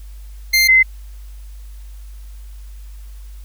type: tone pair in turn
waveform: 25% pulse / sine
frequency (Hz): 2100 / 2059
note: C7 / C7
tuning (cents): +6 / -28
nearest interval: unison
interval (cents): 34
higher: first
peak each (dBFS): -7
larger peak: neither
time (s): 0.53-0.68 / 0.68-0.83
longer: neither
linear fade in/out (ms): 10
effects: added 50 Hz sine -32 dBFS peak until 3.44 s + white hiss -52 dBFS RMS until 3.44 s